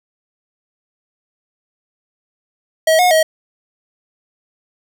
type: tone with pitch steps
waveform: square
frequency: 639 / 723 / 635 Hz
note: D#5 / F#5 / D#5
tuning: +46 / -40 / +35 cents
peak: -10 dBFS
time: 2.87-3.23 s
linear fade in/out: 5 ms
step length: 120 ms
effects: none